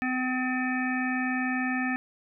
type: harmonic tone with a mistuned harmonic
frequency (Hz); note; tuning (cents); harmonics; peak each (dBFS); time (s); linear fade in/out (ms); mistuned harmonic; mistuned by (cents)
255.2; C4; -43; 1 / 3 / 5 / 7 / 9 / 10; -28 / -35 / -39 / -31 / -39 / -39; 0.02-1.96; 0; 10; -16
effects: none